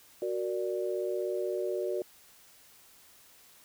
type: chord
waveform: sine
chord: Gb augmented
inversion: none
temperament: equal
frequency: 370 / 466.2 / 587.3 Hz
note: Gb4 / Bb4 / D5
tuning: 0 / 0 / 0 cents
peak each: -32 / -36 / -35 dBFS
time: 0.22-2.02 s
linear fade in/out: 2 ms
effects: white hiss -58 dBFS RMS until 3.64 s